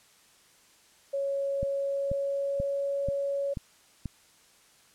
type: tone with pitch glide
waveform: sine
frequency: 554.4 to 558.9 Hz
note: C#5 to C#5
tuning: 0 to +14 cents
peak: -27 dBFS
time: 1.13-3.54 s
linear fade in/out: 10 ms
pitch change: +14 cents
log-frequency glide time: 1.68-2.84 s
type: click train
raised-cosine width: 5 ms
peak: -21 dBFS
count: 6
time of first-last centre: 1.63-4.057 s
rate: 2.06 Hz
effects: white hiss -60 dBFS RMS until 4.94 s + low-pass 10000 Hz 12 dB/octave